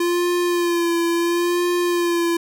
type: tone with vibrato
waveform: square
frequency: 345.4 Hz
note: F4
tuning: 19 cents flat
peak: -18 dBFS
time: 0-2.37 s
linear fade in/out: 5 ms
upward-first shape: sine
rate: 0.73 Hz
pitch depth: 34 cents each way
effects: none